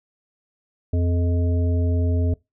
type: harmonic tone with a mistuned harmonic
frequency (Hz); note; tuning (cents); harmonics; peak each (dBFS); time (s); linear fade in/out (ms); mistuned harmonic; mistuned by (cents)
86; F2; -26; 1 / 3 / 5 / 7; -18 / -28 / -32 / -35; 0.93-2.34; 5; 7; +65
effects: noise-tail reverb RT60 0.2 s tail -22 dB re dry